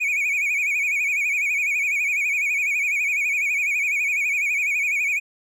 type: tone with vibrato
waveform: triangle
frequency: 2349 Hz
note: D7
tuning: in tune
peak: -18 dBFS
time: 0-5.2 s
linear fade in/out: 20 ms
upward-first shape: sine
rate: 12 Hz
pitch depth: 110 cents each way
effects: none